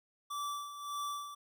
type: tone with tremolo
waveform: square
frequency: 1161 Hz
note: D6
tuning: 20 cents flat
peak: -36 dBFS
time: 0.3-1.35 s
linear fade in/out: 10 ms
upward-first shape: sine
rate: 1.7 Hz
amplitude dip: 65%
effects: none